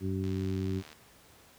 harmonic tone, 95.1 Hz, F#2, 48 cents sharp, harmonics 1 / 2 / 3 / 4, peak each -32 / -35 / -37 / -38 dBFS, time 0-0.83 s, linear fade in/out 50 ms
click train, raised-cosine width 0.2 ms, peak -31 dBFS, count 54, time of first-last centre 0.24-0.929 s, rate 76.9 Hz
effects pink hiss -58 dBFS RMS until 1.58 s + high-pass 60 Hz 12 dB/octave

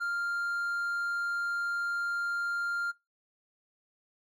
triangle tone, 1396.9 Hz, F6, in tune, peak -28 dBFS, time 0-2.92 s, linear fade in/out 20 ms, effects noise-tail reverb RT60 0.2 s tail -20 dB re dry

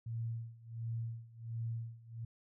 sine tone with tremolo, 114.9 Hz, A#2, 25 cents flat, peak -35 dBFS, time 0.06-2.25 s, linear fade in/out 5 ms, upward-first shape sine, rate 1.4 Hz, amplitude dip 90%, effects none

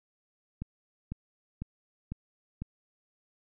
click train, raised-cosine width 5 ms, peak -23 dBFS, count 5, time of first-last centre 0.62-2.62 s, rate 2 Hz, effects none

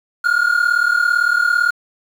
triangle tone pair together, 1403.2 / 1441 Hz, F6 / F#6, +8 / -46 cents, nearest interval unison, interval 46 cents, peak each -14 dBFS, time 0.24-1.71 s, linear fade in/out 10 ms, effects 7-bit

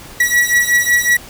45% pulse beating tone pair, 1930 / 1935.4 Hz, B6 / B6, -40 / -36 cents, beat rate 5.4 Hz, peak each -14 dBFS, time 0.2-1.17 s, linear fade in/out 5 ms, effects pink hiss -36 dBFS RMS until 1.29 s

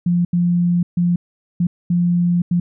sine tone bursts at uneven times, 174.61 Hz, F3, in tune, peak -13 dBFS, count 6, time 0.06-0.25 / 0.33-0.83 / 0.97-1.16 / 1.6-1.67 / 1.9-2.42 / 2.51-2.6 s, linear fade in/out 5 ms, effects none

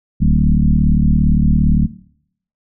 sine tone with frequency modulation, 110 Hz, A2, in tune, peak -9 dBFS, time 0.2-1.87 s, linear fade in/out 20 ms, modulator 37.5 Hz, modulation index 3, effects noise-tail reverb RT60 0.7 s tail -20 dB re dry

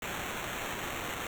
violet noise with sample-and-hold, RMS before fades -37 dBFS, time 0.02-1.27 s, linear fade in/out 2 ms, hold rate 4900 Hz, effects none

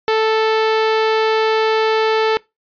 sawtooth tone, 440 Hz, A4, in tune, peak -9 dBFS, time 0.08-2.37 s, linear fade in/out 0 ms, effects noise-tail reverb RT60 0.2 s tail -23 dB re dry + resampled to 11025 Hz

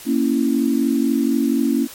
sine chord, A# diminished, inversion none, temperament equal, 233.1 / 277.2 / 329.6 Hz, A#3 / C#4 / E4, 0 / 0 / 0 cents, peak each -19 / -18 / -22 dBFS, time 0.05-1.88 s, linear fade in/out 50 ms, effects white hiss -38 dBFS RMS until 1.94 s + MP3 64 kbps

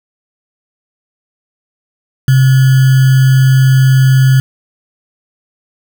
sine tone with sample-and-hold, 132 Hz, C3, 16 cents sharp, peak -4 dBFS, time 2.28-4.4 s, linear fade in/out 2 ms, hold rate 1575 Hz, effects none

